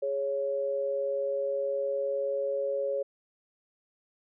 sine tone pair together, 415.3 / 554.4 Hz, G#4 / C#5, 0 / 0 cents, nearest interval perfect fourth, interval 500 cents, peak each -34 / -28 dBFS, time 0.02-3.03 s, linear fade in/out 10 ms, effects none

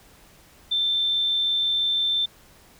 sine tone, 3557 Hz, A7, 18 cents sharp, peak -20 dBFS, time 0.71-2.26 s, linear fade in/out 10 ms, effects pink hiss -53 dBFS RMS until 2.79 s

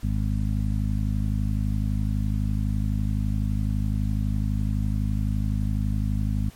harmonic tone, 51.91 Hz, G#1, in tune, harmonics 1 / 2 / 3 / 4 / 5, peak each -25 / -26 / -33 / -30 / -36 dBFS, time 0.03-6.5 s, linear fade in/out 5 ms, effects pink hiss -51 dBFS RMS until 6.55 s + MP3 64 kbps

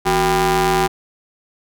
sawtooth ring-modulated tone, 207.7 Hz, G#3, in tune, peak -7 dBFS, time 0.05-0.88 s, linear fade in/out 20 ms, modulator 579 Hz, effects none

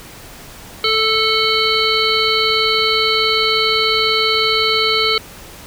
harmonic tone, 440 Hz, A4, in tune, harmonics 1 / 3 / 5 / 7 / 9 / 10, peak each -20 / -20 / -20 / -20 / -20 / -20 dBFS, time 0.84-5.18 s, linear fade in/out 2 ms, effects pink hiss -37 dBFS RMS until 5.66 s

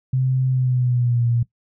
sine tone with pitch glide, 130 to 118.52 Hz, C3 to A#2, -11 to +29 cents, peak -16 dBFS, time 0.13-1.43 s, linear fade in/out 5 ms, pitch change -160 cents, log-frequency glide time 0.49-1.26 s, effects noise-tail reverb RT60 0.1 s tail -18 dB re dry

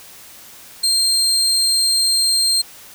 30% pulse tone, 4186 Hz, C8, in tune, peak -11 dBFS, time 0.83-2.62 s, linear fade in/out 10 ms, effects white hiss -41 dBFS RMS until 2.94 s

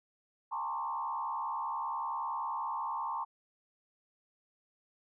sine tone with frequency modulation, 987.8 Hz, B5, in tune, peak -33 dBFS, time 0.51-3.25 s, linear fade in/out 20 ms, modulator 70.4 Hz, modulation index 2, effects none

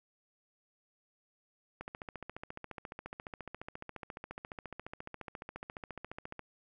click train, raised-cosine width 0.5 ms, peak -27 dBFS, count 67, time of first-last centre 1.81-6.393 s, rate 14.4 Hz, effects none

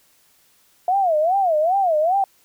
sine tone with vibrato, 694 Hz, F5, 11 cents flat, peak -15 dBFS, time 0.88-2.24 s, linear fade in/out 2 ms, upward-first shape sine, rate 2.5 Hz, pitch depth 240 cents each way, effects white hiss -58 dBFS RMS until 2.44 s

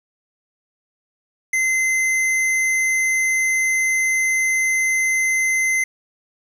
square tone, 2064 Hz, C7, 24 cents flat, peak -17 dBFS, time 1.53-5.84 s, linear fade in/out 5 ms, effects low-pass 12000 Hz 12 dB/octave + 8-bit

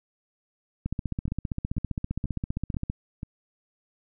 two click trains, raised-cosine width 5 ms, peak -16 / -21 dBFS, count 32 / 5, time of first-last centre 0.86-2.899 / 1.28-3.231 s, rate 15.2 / 2.05 Hz, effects none

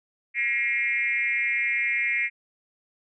sine tone with frequency modulation, 2145 Hz, C7, 42 cents sharp, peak -22 dBFS, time 0.34-2.3 s, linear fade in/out 50 ms, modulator 235 Hz, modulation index 1.1, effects none

